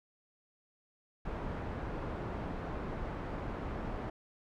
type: low-pass noise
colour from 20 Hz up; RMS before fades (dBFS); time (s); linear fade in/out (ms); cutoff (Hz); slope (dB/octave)
pink; -39; 1.25-4.1; 5; 1200; 12
effects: none